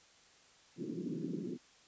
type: band-pass noise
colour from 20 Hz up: white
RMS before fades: -40 dBFS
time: 0.76-1.58 s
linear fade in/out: 50 ms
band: 150 to 370 Hz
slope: 48 dB/octave
effects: white hiss -63 dBFS RMS until 1.87 s + resampled to 16000 Hz